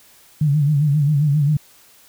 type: tone with vibrato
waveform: sine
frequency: 146.83 Hz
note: D3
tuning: in tune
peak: -13 dBFS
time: 0.41-1.57 s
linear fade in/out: 5 ms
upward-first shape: sine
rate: 7.5 Hz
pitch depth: 92 cents each way
effects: white hiss -50 dBFS RMS until 2.08 s